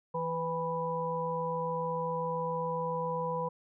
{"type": "harmonic tone with a mistuned harmonic", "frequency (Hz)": 164.3, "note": "E3", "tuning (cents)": -5, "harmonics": [1, 3, 5, 6], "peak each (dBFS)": [-38, -34, -44, -34], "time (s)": [0.14, 3.49], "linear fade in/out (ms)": 10, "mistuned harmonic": 3, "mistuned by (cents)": 18, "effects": []}